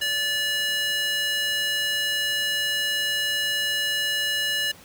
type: tone with high-pass filter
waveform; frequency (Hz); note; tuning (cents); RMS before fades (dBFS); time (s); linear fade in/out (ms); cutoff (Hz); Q
square; 580; D5; -22; -25; 0.01-4.72; 10; 2300; 8.1
effects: pink hiss -48 dBFS RMS until 4.84 s + high-pass 80 Hz 12 dB/octave